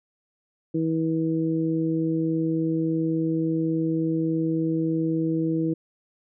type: harmonic tone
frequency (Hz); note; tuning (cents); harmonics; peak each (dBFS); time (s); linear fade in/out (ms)
161.5; E3; -35; 1 / 2 / 3; -27 / -23 / -32; 0.74-5.74; 10
effects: none